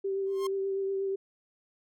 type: tone with vibrato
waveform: sine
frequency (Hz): 389.6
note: G4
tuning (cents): -11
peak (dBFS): -28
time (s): 0.04-1.16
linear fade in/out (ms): 10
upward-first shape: triangle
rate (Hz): 8.3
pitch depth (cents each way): 21
type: tone with exponential growth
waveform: 45% pulse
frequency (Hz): 1063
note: C6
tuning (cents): +27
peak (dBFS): -32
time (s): 0.26-0.47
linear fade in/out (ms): 5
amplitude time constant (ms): 44
effects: none